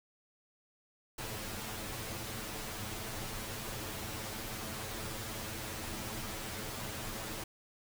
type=noise with comb filter; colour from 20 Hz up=pink; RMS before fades=-41 dBFS; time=1.18-7.44 s; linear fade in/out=5 ms; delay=9.2 ms; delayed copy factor=+1; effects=none